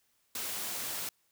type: high-pass noise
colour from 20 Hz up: white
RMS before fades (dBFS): -37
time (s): 0.35-1.09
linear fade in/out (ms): 2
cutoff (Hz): 110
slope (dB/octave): 12
effects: white hiss -73 dBFS RMS until 1.31 s